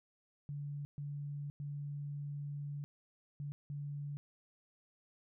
sine tone bursts at uneven times, 144.2 Hz, D3, 31 cents flat, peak -39 dBFS, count 5, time 0.49-0.85 / 0.98-1.5 / 1.6-2.84 / 3.4-3.52 / 3.7-4.17 s, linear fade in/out 0 ms, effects none

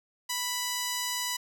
5% pulse tone with notch filter, 987.8 Hz, B5, in tune, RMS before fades -32 dBFS, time 0.29-1.37 s, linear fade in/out 10 ms, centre 11000 Hz, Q 2, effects none

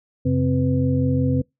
sine tone cluster, 91 / 136.4 / 259.4 / 497.5 Hz, F#2 / C#3 / C4 / B4, -28 / -28 / -15 / +13 cents, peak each -24 / -20 / -21 / -27 dBFS, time 0.25-1.42 s, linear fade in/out 10 ms, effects noise-tail reverb RT60 0.2 s tail -26 dB re dry

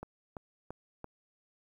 click train, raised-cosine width 1 ms, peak -27 dBFS, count 4, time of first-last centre 0.03-1.044 s, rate 2.96 Hz, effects 10-bit

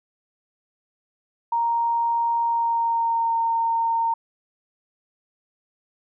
sine tone with pitch glide, 932.3 to 917.3 Hz, A#5 to A#5, 0 to -28 cents, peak -19 dBFS, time 1.52-4.14 s, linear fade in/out 5 ms, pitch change -28 cents, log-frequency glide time 2.43-3.36 s, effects none

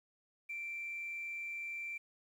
sine tone with amplitude modulation, 2349 Hz, D7, in tune, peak -37 dBFS, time 0.49-1.98 s, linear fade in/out 10 ms, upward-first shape sine, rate 161 Hz, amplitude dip 25%, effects tanh soft clip ceiling -35 dBFS + 11-bit

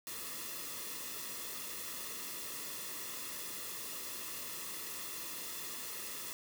white noise with comb filter, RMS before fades -43 dBFS, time 0.07-6.33 s, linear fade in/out 0 ms, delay 1.3 ms, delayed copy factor -0.65, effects none

